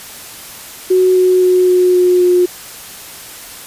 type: tone with pitch steps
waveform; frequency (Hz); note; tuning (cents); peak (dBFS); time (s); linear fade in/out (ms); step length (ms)
sine; 370 / 367.7 / 365.3 / 363 / 360.7 / 358.4; F#4 / F#4 / F#4 / F#4 / F#4 / F4; 0 / -11 / -22 / -33 / -44 / +45; -7; 0.9-2.46; 10; 260
effects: white hiss -32 dBFS RMS until 3.66 s + resampled to 32000 Hz